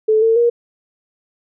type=tone with pitch steps; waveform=sine; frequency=434.9 / 450.5 / 473 Hz; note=A4 / A4 / A#4; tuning=-20 / +41 / +25 cents; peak=-10 dBFS; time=0.08-0.5 s; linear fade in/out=10 ms; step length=140 ms; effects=none